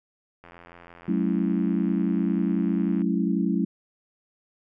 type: click train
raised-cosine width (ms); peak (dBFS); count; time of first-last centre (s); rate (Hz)
0.5; -31; 223; 0.44-3.018; 86.1
type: chord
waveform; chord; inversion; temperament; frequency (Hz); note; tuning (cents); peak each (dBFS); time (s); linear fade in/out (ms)
sine; F# minor seventh; none; equal with one note detuned; 185 / 215.1 / 277.2 / 329.6; F#3 / A3 / C#4 / E4; 0 / -39 / 0 / 0; -25 / -26 / -28 / -29; 1.08-3.65; 5
effects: none